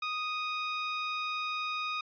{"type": "tone", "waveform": "20% pulse", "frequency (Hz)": 1244, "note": "D#6", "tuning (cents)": -1, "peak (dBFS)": -27, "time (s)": [0.02, 2.01], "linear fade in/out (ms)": 5, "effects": ["resampled to 11025 Hz"]}